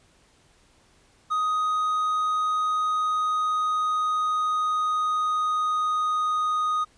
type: tone with pitch glide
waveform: triangle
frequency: 1250 to 1242.1 Hz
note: D#6 to D#6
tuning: +8 to -3 cents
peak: -20 dBFS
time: 1.3-6.85 s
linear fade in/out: 20 ms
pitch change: -11 cents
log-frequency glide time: 2.67-6.67 s
effects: pink hiss -60 dBFS RMS until 6.97 s + resampled to 22050 Hz